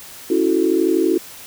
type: chord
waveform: sine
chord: F# minor seventh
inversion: second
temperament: equal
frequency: 277.2 / 329.6 / 370 / 440 Hz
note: C#4 / E4 / F#4 / A4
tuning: 0 / 0 / 0 / 0 cents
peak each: -23 / -17 / -18 / -23 dBFS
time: 0.3-1.18 s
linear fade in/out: 5 ms
effects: white hiss -38 dBFS RMS until 1.46 s